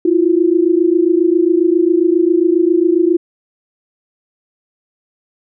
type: tone pair together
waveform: sine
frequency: 329.6 / 357 Hz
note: E4 / F4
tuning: 0 / +38 cents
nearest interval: minor second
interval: 138 cents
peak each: -12 dBFS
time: 0.05-3.17 s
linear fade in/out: 5 ms
effects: none